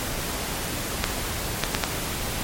clicks, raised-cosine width 0.2 ms, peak -3 dBFS, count 4, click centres 1.041 / 1.637 / 1.749 / 1.838 s, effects pink hiss -29 dBFS RMS until 2.43 s + MP3 64 kbps

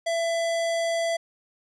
square tone, 668 Hz, E5, 23 cents sharp, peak -24 dBFS, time 0.06-1.17 s, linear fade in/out 10 ms, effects resampled to 22050 Hz

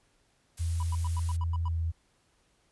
blue noise, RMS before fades -44 dBFS, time 0.57-1.37 s, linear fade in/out 10 ms
sine tone with pitch glide, 83.4 to 82.25 Hz, E2 to E2, +21 to -3 cents, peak -27 dBFS, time 0.59-1.92 s, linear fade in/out 20 ms, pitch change -24 cents, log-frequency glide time 1.61-1.77 s
triangle tone bursts, 984 Hz, B5, 7 cents flat, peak -35 dBFS, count 8, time 0.8-1.683 s, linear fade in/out 2 ms, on 29 ms, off 93 ms
effects pink hiss -69 dBFS RMS until 2.71 s + resampled to 24000 Hz

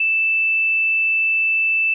sine tone, 2643 Hz, E7, 4 cents sharp, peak -15 dBFS, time 0-1.94 s, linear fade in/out 5 ms, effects none

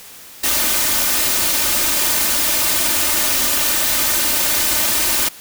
white noise with comb filter, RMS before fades -17 dBFS, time 0.43-5.29 s, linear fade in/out 10 ms, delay 3.3 ms, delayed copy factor +0.6, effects white hiss -39 dBFS RMS until 5.4 s

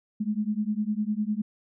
sine beating tone pair, 206.8 / 216.7 Hz, G#3 / A3, -7 / -26 cents, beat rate 9.9 Hz, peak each -28 / -28 dBFS, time 0.2-1.42 s, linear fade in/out 10 ms, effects none

